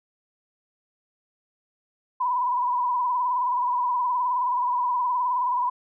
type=tone with vibrato; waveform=sine; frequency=987.8 Hz; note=B5; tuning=in tune; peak=-21 dBFS; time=2.2-5.7 s; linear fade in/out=10 ms; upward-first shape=sine; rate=19 Hz; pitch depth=57 cents each way; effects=none